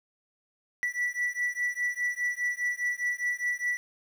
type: beating tone pair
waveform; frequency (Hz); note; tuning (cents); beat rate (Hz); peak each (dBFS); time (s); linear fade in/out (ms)
triangle; 1956 / 1960.9; B6 / B6; -17 / -13; 4.9; -29; 0.83-3.77; 0
effects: 10-bit